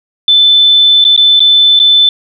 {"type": "tone with dropouts", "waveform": "sine", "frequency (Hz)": 3520, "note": "A7", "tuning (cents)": 0, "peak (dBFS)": -3, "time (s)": [0.28, 2.09], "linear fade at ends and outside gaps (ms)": 2, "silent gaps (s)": [[1.042, 1.05], [1.164, 1.176], [1.395, 1.403], [1.792, 1.799]], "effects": []}